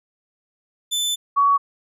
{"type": "tone pair in turn", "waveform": ["sawtooth", "sine"], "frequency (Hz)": [3520, 1125.8], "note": ["A7", "C#6"], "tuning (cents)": [0, 26], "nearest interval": "octave + minor sixth", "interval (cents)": 1974, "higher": "first", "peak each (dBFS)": [-17, -13], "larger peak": "second", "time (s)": [[0.91, 1.16], [1.36, 1.58]], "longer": "first", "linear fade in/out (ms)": 20, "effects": ["resampled to 32000 Hz"]}